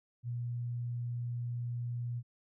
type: tone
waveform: sine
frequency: 120.3 Hz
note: B2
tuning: 45 cents flat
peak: -34 dBFS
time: 0.23-2.23 s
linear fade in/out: 50 ms
effects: none